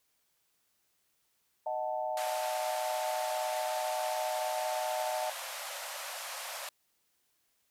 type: chord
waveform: sine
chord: D# diminished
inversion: none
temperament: equal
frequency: 622.3 / 740 / 880 Hz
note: D#5 / F#5 / A5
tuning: 0 / 0 / 0 cents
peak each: -35 / -36 / -37 dBFS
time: 1.66-5.3 s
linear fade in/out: 5 ms
type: band-pass noise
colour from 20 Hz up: pink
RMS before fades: -41 dBFS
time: 2.17-6.69 s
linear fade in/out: 2 ms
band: 540 to 14000 Hz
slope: 96 dB/octave
effects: white hiss -75 dBFS RMS until 7.7 s